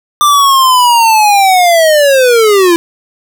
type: linear sweep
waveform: square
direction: down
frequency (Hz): 1191 to 331.7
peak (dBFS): -5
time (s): 0.21-2.76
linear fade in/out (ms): 0
effects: none